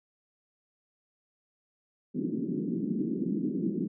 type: band-pass noise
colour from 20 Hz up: pink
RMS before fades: -31 dBFS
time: 2.14-3.88 s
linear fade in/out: 20 ms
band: 170 to 360 Hz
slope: 48 dB/octave
effects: none